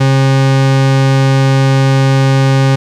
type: tone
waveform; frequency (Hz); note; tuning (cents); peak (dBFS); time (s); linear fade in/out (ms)
40% pulse; 134.8; C#3; -48; -6; 0-2.76; 10
effects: low-pass 6000 Hz 12 dB/octave + 8-bit